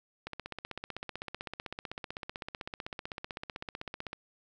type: click train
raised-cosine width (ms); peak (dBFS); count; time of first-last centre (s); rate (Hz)
0.3; -22; 62; 0.27-4.131; 15.8
effects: none